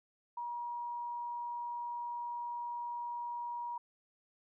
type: tone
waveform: sine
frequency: 955 Hz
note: A#5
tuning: 42 cents sharp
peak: -37 dBFS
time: 0.37-3.78 s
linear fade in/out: 5 ms
effects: none